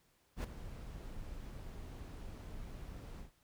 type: noise with ADSR envelope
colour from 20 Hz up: brown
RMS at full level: -33 dBFS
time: 0.36-3.32 s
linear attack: 82 ms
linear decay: 5 ms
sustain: -14 dB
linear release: 120 ms
effects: pink hiss -73 dBFS RMS until 3.43 s